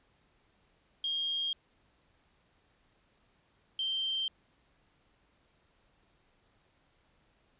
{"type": "tone pair in turn", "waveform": "sine", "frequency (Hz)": [3231, 3139], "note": ["G#7", "G7"], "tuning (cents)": [-48, 2], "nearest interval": "minor second", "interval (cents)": 50, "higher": "first", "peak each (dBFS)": [-30, -30], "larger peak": "neither", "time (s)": [[1.04, 1.53], [3.79, 4.28]], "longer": "neither", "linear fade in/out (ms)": 2, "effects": ["pink hiss -70 dBFS RMS until 7.59 s", "resampled to 8000 Hz"]}